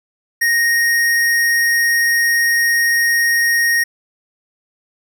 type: tone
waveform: square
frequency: 1864.7 Hz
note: A#6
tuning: in tune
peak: -13 dBFS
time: 0.41-3.84 s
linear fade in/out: 10 ms
effects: none